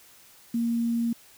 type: tone with quantisation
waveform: sine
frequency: 233.1 Hz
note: A#3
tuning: in tune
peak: -23 dBFS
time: 0.54-1.13 s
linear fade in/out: 5 ms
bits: 8
effects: white hiss -54 dBFS RMS until 1.37 s